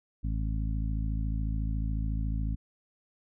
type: harmonic tone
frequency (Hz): 54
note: A1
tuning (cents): -32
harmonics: 1 / 2 / 3 / 4 / 5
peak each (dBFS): -29 / -35 / -39 / -41 / -43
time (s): 0.23-2.56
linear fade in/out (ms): 20
effects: none